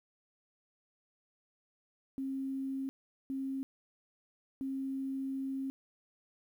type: tone bursts at uneven times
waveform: sine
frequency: 268.6 Hz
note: C4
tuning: 46 cents sharp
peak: -34 dBFS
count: 3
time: 2.18-2.89 / 3.3-3.63 / 4.61-5.7 s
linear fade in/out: 0 ms
effects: 11-bit